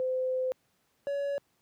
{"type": "tone pair in turn", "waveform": ["sine", "triangle"], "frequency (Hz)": [514, 564.3], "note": ["C5", "C#5"], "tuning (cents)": [-31, 31], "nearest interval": "major second", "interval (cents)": 162, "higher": "second", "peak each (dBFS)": -27, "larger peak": "neither", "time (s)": [[0, 0.52], [1.07, 1.38]], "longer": "first", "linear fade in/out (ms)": 0, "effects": ["pink hiss -72 dBFS RMS until 1.61 s", "high-pass 100 Hz 12 dB/octave"]}